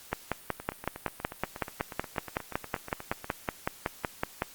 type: two click trains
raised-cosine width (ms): 0.5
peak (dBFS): -23 / -12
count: 23 / 24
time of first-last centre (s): 0.6-3.244 / 0.13-4.421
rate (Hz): 8.32 / 5.36
effects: white hiss -51 dBFS RMS until 4.54 s + Opus 48 kbps